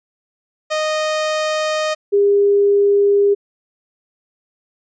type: tone pair in turn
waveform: sawtooth / sine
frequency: 619 / 403.8 Hz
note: D#5 / G#4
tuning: -9 / -49 cents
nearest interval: perfect fifth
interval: 740 cents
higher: first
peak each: -13 / -10 dBFS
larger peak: second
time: 0.7-1.95 / 2.12-3.35 s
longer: first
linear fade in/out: 20 ms
effects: resampled to 16000 Hz